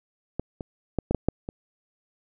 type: clicks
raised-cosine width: 2 ms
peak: -14 / -20 / -11 / -11 / -8 / -7 / -19 dBFS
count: 7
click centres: 0.396 / 0.608 / 0.987 / 1.11 / 1.147 / 1.286 / 1.489 s
effects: none